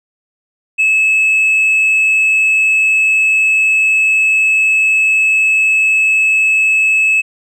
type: tone with tanh clipping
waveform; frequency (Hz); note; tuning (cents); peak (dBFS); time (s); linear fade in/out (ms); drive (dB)
triangle; 2596; E7; -27; -9; 0.78-7.22; 20; 6
effects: none